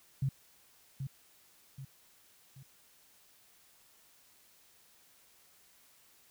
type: tone with echo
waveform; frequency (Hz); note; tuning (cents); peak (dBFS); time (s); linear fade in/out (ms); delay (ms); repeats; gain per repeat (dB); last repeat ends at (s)
sine; 135.1; C#3; -44; -28; 0.22-0.29; 5; 780; 3; -7; 2.63
effects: white hiss -64 dBFS RMS until 6.3 s